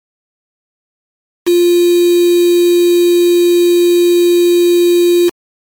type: tone with quantisation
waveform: sine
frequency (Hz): 349.2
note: F4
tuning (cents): 0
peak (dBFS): -6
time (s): 1.46-5.3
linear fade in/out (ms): 20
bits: 3
effects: MP3 96 kbps